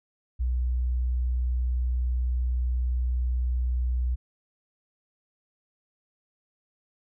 sine tone, 61.74 Hz, B1, in tune, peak -23 dBFS, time 0.39-4.16 s, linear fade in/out 20 ms, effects none

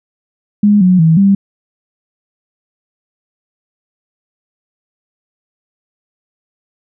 sine tone with pitch steps, 206.6 / 182.9 / 161.7 / 197.2 Hz, G#3 / F#3 / E3 / G3, -9 / -20 / -33 / +11 cents, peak -5 dBFS, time 0.63-1.35 s, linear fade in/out 5 ms, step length 180 ms, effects none

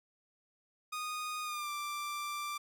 sawtooth tone with pitch glide, 1236 to 1178.1 Hz, D#6 to D6, -12 to +5 cents, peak -33 dBFS, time 0.92-2.58 s, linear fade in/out 10 ms, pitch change -83 cents, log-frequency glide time 1.43-1.7 s, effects none

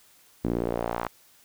sawtooth tone with band-pass filter sweep, 58.27 Hz, A#1, in tune, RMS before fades -29 dBFS, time 0.44-1.08 s, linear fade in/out 5 ms, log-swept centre 270 to 1100 Hz, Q 1.7, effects white hiss -58 dBFS RMS until 1.44 s

